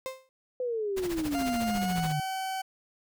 35% pulse tone with exponential decay, 523.3 Hz, C5, in tune, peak -28 dBFS, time 0.06-0.29 s, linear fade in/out 0 ms, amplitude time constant 50 ms
sine exponential sweep, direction down, 512 to 144 Hz, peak -28 dBFS, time 0.6-2.2 s, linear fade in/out 2 ms
pink noise with tremolo, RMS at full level -36 dBFS, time 0.96-2.13 s, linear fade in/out 20 ms, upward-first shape sine, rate 14 Hz, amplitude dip 80%
40% pulse tone with pitch glide, 698.5 to 761.7 Hz, F5 to G5, 0 to -50 cents, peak -30 dBFS, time 1.34-2.62 s, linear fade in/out 10 ms, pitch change +150 cents, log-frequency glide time 1.63-2.18 s
effects none

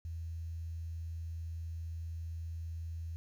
sine tone with quantisation, 82.41 Hz, E2, in tune, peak -38 dBFS, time 0.05-3.16 s, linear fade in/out 0 ms, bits 11, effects none

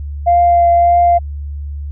sine tone with vibrato, 693 Hz, F5, 14 cents flat, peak -6 dBFS, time 0.26-1.19 s, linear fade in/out 20 ms, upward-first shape triangle, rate 1.7 Hz, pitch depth 14 cents each way, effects tanh soft clip ceiling -2 dBFS + added 72 Hz sine -21 dBFS peak until 1.91 s

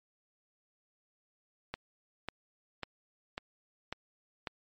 click train, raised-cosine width 0.3 ms, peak -20 dBFS, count 6, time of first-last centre 1.74-4.472 s, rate 1.83 Hz, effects MP3 48 kbps

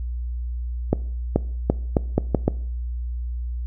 accelerating click train, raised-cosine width 2 ms, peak -3 dBFS, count 7, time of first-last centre 0.93-2.48 s, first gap 430 ms, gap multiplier 0.79, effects noise-tail reverb RT60 0.6 s tail -21 dB re dry + added 60 Hz sine -25 dBFS peak until 3.66 s

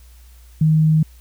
sine tone, 156.5 Hz, D#3, 10 cents sharp, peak -11 dBFS, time 0.61-1.03 s, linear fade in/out 5 ms, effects added 60 Hz sine -42 dBFS peak until 1.2 s + white hiss -54 dBFS RMS until 1.2 s

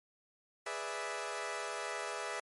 15% pulse chord, E dominant seventh, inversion first, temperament equal, 415.3 / 493.9 / 587.3 / 659.3 Hz, G#4 / B4 / D5 / E5, 0 / 0 / 0 / 0 cents, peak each -37 / -37 / -38 / -36 dBFS, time 0.66-2.4 s, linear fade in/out 5 ms, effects MP3 48 kbps

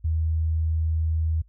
sine tone, 80 Hz, D#2, 49 cents sharp, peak -21 dBFS, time 0.04-1.42 s, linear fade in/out 10 ms, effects noise-tail reverb RT60 0.1 s tail -25 dB re dry + added 53 Hz sine -52 dBFS peak until 1.48 s

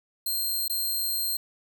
5% pulse tone with dropouts, 4186 Hz, C8, in tune, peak -19 dBFS, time 0.26-1.37 s, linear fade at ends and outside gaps 5 ms, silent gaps 0.681-0.697 s, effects 10-bit

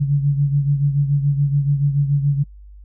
sine beating tone pair, 141.1 / 148.1 Hz, C#3 / D3, +31 / +15 cents, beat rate 7 Hz, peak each -15 / -22 dBFS, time 0-2.44 s, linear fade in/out 20 ms, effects noise-tail reverb RT60 0.1 s tail -26 dB re dry + added 50 Hz sine -38 dBFS peak until 2.84 s

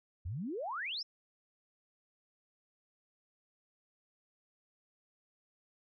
sine exponential sweep, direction up, 76.1 to 5590 Hz, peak -36 dBFS, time 0.25-1.03 s, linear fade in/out 10 ms, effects none

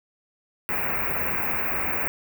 white band-stop noise, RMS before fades -26 dBFS, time 0.69-2.08 s, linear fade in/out 0 ms, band 2600 to 16000 Hz, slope 96 dB/octave, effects none

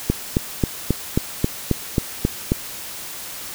click train, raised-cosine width 3 ms, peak -3 dBFS, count 10, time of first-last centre 0.1-2.519 s, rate 3.72 Hz, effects white hiss -33 dBFS RMS until 3.54 s

